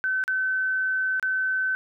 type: tone with dropouts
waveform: sine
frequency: 1526 Hz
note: G6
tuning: 47 cents flat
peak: -22 dBFS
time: 0.04-1.75 s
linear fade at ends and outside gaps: 0 ms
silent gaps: 0.239-0.279 / 1.197-1.227 s
effects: none